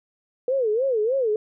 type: tone with vibrato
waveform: sine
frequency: 479.8 Hz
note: A#4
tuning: 50 cents sharp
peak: -19 dBFS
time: 0.48-1.36 s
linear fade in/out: 2 ms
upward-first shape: sine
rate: 3.3 Hz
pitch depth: 230 cents each way
effects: none